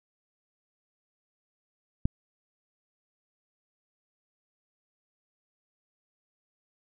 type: click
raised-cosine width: 5 ms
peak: -12 dBFS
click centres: 2.055 s
effects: none